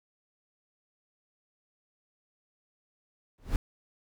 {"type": "noise with exponential growth", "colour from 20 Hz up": "brown", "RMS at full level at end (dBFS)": -24, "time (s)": [3.38, 3.56], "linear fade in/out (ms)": 1, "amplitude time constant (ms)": 38, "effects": []}